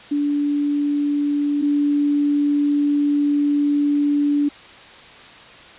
sine tone pair in turn, 289.8 / 289.8 Hz, D4 / D4, -23 / -23 cents, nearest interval unison, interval 0 cents, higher neither, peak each -17 / -15 dBFS, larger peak second, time 0.11-1.62 / 1.62-4.49 s, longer second, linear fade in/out 10 ms, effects white hiss -42 dBFS RMS until 5.78 s + resampled to 8000 Hz

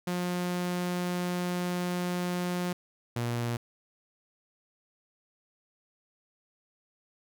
sawtooth tone pair in turn, 178.1 / 118.87 Hz, F3 / A#2, +34 / +34 cents, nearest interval perfect fifth, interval 700 cents, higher first, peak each -25 dBFS, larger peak neither, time 0.07-2.73 / 3.16-3.57 s, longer first, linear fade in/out 5 ms, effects none

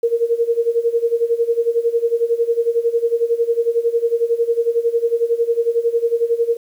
sine tone with tremolo, 466.2 Hz, A#4, in tune, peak -11 dBFS, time 0.03-6.57 s, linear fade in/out 5 ms, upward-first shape sine, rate 11 Hz, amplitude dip 85%, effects 8-bit

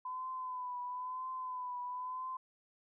sine tone with vibrato, 1008 Hz, B5, 35 cents sharp, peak -38 dBFS, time 0.05-2.37 s, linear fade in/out 5 ms, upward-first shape triangle, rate 1 Hz, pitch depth 47 cents each way, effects none

